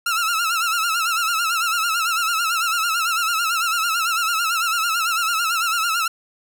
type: tone with vibrato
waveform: sawtooth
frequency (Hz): 1349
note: E6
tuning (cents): +40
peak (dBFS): -15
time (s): 0.06-6.08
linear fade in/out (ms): 5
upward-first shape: sine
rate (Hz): 9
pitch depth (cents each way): 90
effects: none